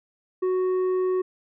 sine tone with tanh clipping, 370 Hz, F#4, in tune, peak -22 dBFS, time 0.42-1.22 s, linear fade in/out 10 ms, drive 6 dB, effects none

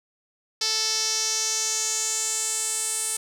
sawtooth tone with band-pass filter sweep, 440 Hz, A4, in tune, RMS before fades -26 dBFS, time 0.61-3.17 s, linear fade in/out 5 ms, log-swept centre 5100 to 8800 Hz, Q 4.1, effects none

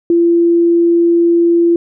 sine tone, 340.5 Hz, F4, 44 cents flat, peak -7 dBFS, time 0.1-1.76 s, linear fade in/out 2 ms, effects none

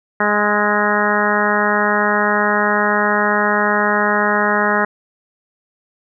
harmonic tone with a mistuned harmonic, 207.7 Hz, G#3, in tune, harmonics 1 / 2 / 3 / 4 / 5 / 6 / 7 / 8 / 9, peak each -22 / -22 / -22 / -22 / -22 / -22 / -22 / -22 / -22 dBFS, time 0.2-4.85 s, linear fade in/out 5 ms, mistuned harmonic 6, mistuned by +20 cents, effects none

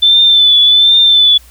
sine tone with vibrato, 3520 Hz, A7, in tune, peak -4 dBFS, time 0.02-1.38 s, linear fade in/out 10 ms, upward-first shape triangle, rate 1.3 Hz, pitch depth 48 cents each way, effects added 60 Hz sine -39 dBFS peak until 1.5 s + white hiss -44 dBFS RMS until 1.5 s

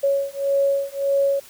sine beating tone pair, 554.4 / 556.1 Hz, C#5 / C#5, 0 / +5 cents, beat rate 1.7 Hz, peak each -21 dBFS, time 0.03-1.4 s, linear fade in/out 10 ms, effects white hiss -46 dBFS RMS until 1.49 s

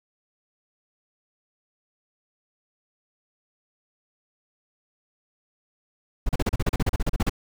brown noise bursts, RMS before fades -21 dBFS, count 16, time 6.26-7.296 s, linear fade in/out 5 ms, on 31 ms, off 36 ms, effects none

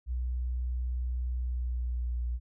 sine tone with pitch glide, 61.74 to 60.05 Hz, B1 to B1, 0 to -48 cents, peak -29 dBFS, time 0.06-2.4 s, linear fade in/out 50 ms, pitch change -48 cents, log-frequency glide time 1.38-2.25 s, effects none

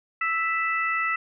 harmonic tone, 659.3 Hz, E5, in tune, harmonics 2 / 3 / 4, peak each -26 / -26 / -31 dBFS, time 0.21-1.16 s, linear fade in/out 5 ms, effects none

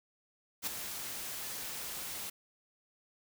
white noise with ADSR envelope, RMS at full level -33 dBFS, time 0.62-2.3 s, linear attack 50 ms, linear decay 8 ms, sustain -8 dB, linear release 7 ms, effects none

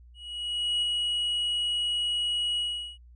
triangle tone with ADSR envelope, 2910 Hz, F#7, 29 cents flat, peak -22 dBFS, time 0.14-2.98 s, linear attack 680 ms, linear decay 19 ms, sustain -2 dB, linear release 400 ms, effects added 60 Hz sine -49 dBFS peak until 3.15 s + resampled to 24000 Hz

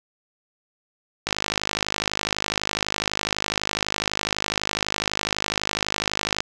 click train, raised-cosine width 0.2 ms, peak -4 dBFS, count 268, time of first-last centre 1.27-6.405 s, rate 52 Hz, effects none

